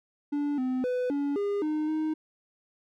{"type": "tone with pitch steps", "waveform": "triangle", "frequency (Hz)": [289.9, 256.1, 499.5, 284.6, 405.6, 306.5, 311.9], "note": ["D4", "C4", "B4", "C#4", "G#4", "D#4", "D#4"], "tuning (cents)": [-22, -37, 20, 46, -41, -26, 4], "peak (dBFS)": -24, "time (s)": [0.32, 2.14], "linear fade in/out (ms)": 10, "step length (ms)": 260, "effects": []}